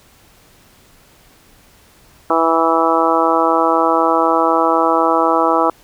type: harmonic tone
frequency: 164 Hz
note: E3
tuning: 9 cents flat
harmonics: 2 / 3 / 4 / 5 / 6 / 7 / 8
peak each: -19 / -19 / -19 / -19 / -19 / -19 / -19 dBFS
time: 2.3-5.7 s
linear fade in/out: 2 ms
effects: pink hiss -49 dBFS RMS until 5.83 s